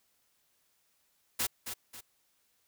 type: noise with echo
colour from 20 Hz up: white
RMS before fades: -31 dBFS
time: 1.39-1.47 s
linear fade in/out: 10 ms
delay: 270 ms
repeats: 2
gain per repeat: -8 dB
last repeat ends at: 2.01 s
effects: white hiss -73 dBFS RMS until 2.67 s